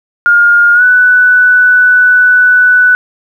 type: tone with pitch glide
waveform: sine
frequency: 1417 to 1489.2 Hz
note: F6 to F#6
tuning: +25 to +11 cents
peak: -3 dBFS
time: 0.26-2.95 s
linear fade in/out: 0 ms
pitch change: +86 cents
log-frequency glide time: 0.74-0.83 s
effects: 7-bit